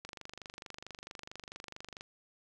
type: click train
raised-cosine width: 0.2 ms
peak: -27 dBFS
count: 49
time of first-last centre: 0.05-2.009 s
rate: 24.5 Hz
effects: none